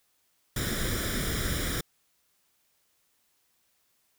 pink noise with comb filter, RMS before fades -30 dBFS, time 0.56-1.81 s, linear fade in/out 5 ms, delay 0.56 ms, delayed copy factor +0.75, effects white hiss -71 dBFS RMS until 4.18 s

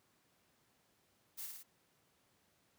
blue noise with echo, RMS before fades -45 dBFS, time 1.37-1.47 s, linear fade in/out 20 ms, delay 55 ms, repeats 3, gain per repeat -3 dB, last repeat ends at 1.635 s, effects pink hiss -74 dBFS RMS until 2.78 s + high-pass 100 Hz 12 dB/octave

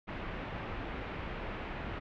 pink low-pass noise, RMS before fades -40 dBFS, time 0.07-2 s, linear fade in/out 20 ms, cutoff 2700 Hz, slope 24 dB/octave, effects none

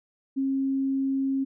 sine tone, 270 Hz, C#4, 45 cents flat, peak -23 dBFS, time 0.36-1.45 s, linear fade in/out 20 ms, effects none

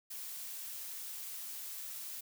blue noise, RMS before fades -44 dBFS, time 0.1-2.21 s, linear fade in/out 10 ms, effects none

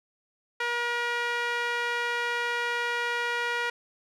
sawtooth tone with band-pass filter, 477.4 Hz, A#4, 41 cents sharp, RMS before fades -29 dBFS, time 0.6-3.7 s, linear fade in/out 5 ms, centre 1800 Hz, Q 1.5, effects none

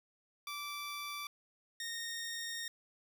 15% pulse tone pair in turn, 1165 / 1849.3 Hz, D6 / A#6, -14 / -14 cents, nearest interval minor sixth, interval 800 cents, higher second, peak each -34 / -33 dBFS, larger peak second, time 0.47-1.27 / 1.8-2.68 s, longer second, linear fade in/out 2 ms, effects none

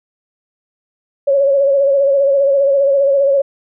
sine tone with vibrato, 554.4 Hz, C#5, in tune, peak -9 dBFS, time 1.27-3.42 s, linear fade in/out 10 ms, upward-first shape sine, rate 15 Hz, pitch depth 44 cents each way, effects none

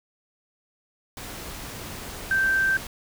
sine tone in noise, 1563 Hz, G6, 6 cents flat, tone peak -19 dBFS, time 2.31-2.77 s, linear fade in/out 2 ms, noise pink, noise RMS -37 dBFS, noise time 1.17-2.87 s, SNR +15 dB, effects none

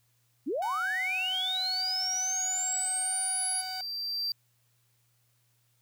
sine linear sweep, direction up, 227.1 to 10590 Hz, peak -28 dBFS, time 0.46-3.62 s, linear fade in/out 20 ms
sawtooth tone, 747 Hz, F#5, 16 cents sharp, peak -34 dBFS, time 0.62-3.81 s, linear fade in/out 2 ms
triangle tone with exponential growth, 4699 Hz, D8, in tune, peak -27 dBFS, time 1.19-4.32 s, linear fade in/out 2 ms, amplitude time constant 680 ms
effects added 119 Hz sine -70 dBFS peak until 5.81 s + white hiss -72 dBFS RMS until 5.81 s

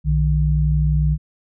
sine tone pair together, 61.39 / 152.2 Hz, B1 / D#3, -10 / -38 cents, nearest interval octave + major third, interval 1572 cents, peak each -17 dBFS, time 0.04-1.18 s, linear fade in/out 50 ms, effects none

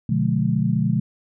sine chord, B diminished seventh, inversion none, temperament just, 123.47 / 148.16 / 177.8 / 213.4 Hz, B2 / D3 / F3 / Ab3, 0 / +16 / +31 / +47 cents, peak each -23 dBFS, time 0.09-1 s, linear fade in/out 5 ms, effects none

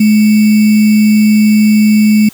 sine tone with sample-and-hold, 213.1 Hz, G#3, 45 cents sharp, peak -4 dBFS, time 0-2.29 s, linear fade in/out 5 ms, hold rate 2450 Hz, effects white hiss -38 dBFS RMS until 2.33 s

